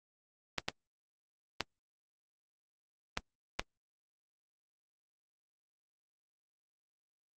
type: clicks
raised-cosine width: 0.2 ms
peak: -13 dBFS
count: 5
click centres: 0.583 / 0.685 / 1.607 / 3.174 / 3.595 s
effects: Opus 24 kbps